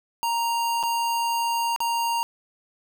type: tone with dropouts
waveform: square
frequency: 932.3 Hz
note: A#5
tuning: in tune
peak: -23 dBFS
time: 0.23-2.23 s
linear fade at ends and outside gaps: 0 ms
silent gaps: 0.829-0.835 / 1.762-1.804 s
effects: none